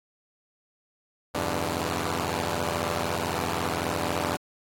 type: chord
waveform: 5% pulse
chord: E minor seventh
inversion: none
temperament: equal with one note detuned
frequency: 83.9 / 98 / 123.47 / 146.83 Hz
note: E2 / G2 / B2 / D3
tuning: +31 / 0 / 0 / 0 cents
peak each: -19 / -21 / -24 / -23 dBFS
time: 1.34-4.37 s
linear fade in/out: 10 ms
effects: AAC 48 kbps